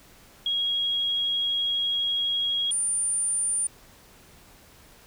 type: tone pair in turn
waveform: sine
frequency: 3296 / 9213 Hz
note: G#7 / D9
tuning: -14 / -34 cents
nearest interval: octave + tritone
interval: 1780 cents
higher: second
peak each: -23 dBFS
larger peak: neither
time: 0.46-2.71 / 2.71-3.67 s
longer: first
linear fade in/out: 2 ms
effects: pink hiss -53 dBFS RMS until 5.06 s